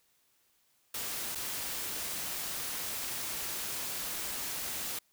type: noise with dropouts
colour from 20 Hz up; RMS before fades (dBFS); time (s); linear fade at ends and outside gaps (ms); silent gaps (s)
white; -37; 0.94-4.99; 5; 1.35-1.354
effects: white hiss -71 dBFS RMS until 5.12 s